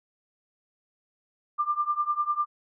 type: tone with tremolo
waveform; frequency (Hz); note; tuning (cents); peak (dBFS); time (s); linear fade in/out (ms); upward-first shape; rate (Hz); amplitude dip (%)
sine; 1192; D6; +25; -20; 1.58-2.46; 20; triangle; 10; 95
effects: none